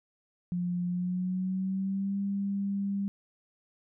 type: tone with pitch glide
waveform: sine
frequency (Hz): 177 to 198.68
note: F3 to G3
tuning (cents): +23 to +24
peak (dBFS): -28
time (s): 0.52-3.08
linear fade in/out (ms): 0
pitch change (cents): +201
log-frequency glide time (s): 0.87-2.18
effects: none